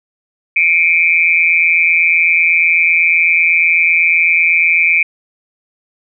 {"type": "tone with amplitude modulation", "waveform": "sine", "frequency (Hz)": 2349, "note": "D7", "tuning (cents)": 0, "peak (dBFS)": -4, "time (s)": [0.56, 5.03], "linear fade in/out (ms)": 5, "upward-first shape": "sine", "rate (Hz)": 168, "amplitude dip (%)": 95, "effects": []}